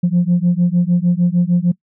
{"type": "beating tone pair", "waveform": "sine", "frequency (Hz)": [172.6, 179.2], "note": ["F3", "F3"], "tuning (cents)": [-20, 45], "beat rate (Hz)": 6.6, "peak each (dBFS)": -13, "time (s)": [0.03, 1.72], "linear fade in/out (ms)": 10, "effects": ["noise-tail reverb RT60 0.1 s tail -23 dB re dry", "tanh soft clip ceiling -7 dBFS"]}